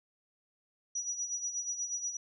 sine tone with tremolo, 5840 Hz, F#8, 24 cents flat, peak -31 dBFS, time 0.95-2.17 s, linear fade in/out 5 ms, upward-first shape sine, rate 8.3 Hz, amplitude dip 65%, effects none

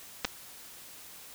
clicks, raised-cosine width 0.2 ms, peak -11 dBFS, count 2, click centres 0.247 / 0.251 s, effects white hiss -49 dBFS RMS until 1.34 s

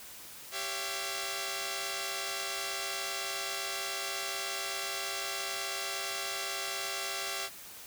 5% pulse chord, C# diminished, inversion second, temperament equal with one note detuned, 392 / 554.4 / 676.6 Hz, G4 / C#5 / E5, 0 / 0 / +45 cents, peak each -28 / -29 / -26 dBFS, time 0.51-7.5 s, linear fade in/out 50 ms, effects white hiss -48 dBFS RMS until 7.86 s

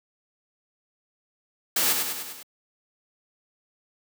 white noise with echo, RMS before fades -23 dBFS, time 1.76-1.93 s, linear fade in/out 5 ms, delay 100 ms, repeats 5, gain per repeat -4 dB, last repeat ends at 2.43 s, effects high-pass 150 Hz 12 dB/octave

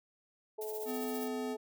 harmonic tone, 215.9 Hz, A3, 33 cents flat, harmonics 2 / 3 / 4, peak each -38 / -48 / -49 dBFS, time 0.58-1.57 s, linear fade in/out 10 ms
violet noise with tremolo, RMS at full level -43 dBFS, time 0.61-1.28 s, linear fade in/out 5 ms, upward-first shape triangle, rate 15 Hz, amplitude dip 65%
square tone, 253.5 Hz, B3, 45 cents sharp, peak -38 dBFS, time 0.85-1.57 s, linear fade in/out 50 ms
effects none

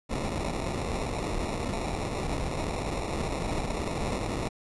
pink noise with sample-and-hold, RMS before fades -31 dBFS, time 0.09-4.49 s, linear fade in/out 20 ms, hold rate 1575 Hz, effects resampled to 24000 Hz

